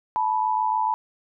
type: tone pair together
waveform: sine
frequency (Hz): 873 / 979.9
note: A5 / B5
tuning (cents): -14 / -14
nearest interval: major second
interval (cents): 200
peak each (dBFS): -23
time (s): 0.16-0.94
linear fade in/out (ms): 0
effects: none